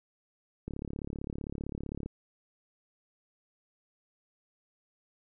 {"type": "click train", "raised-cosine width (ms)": 3, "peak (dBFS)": -24, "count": 50, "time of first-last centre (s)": [0.68, 2.06], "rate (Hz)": 35.5, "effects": []}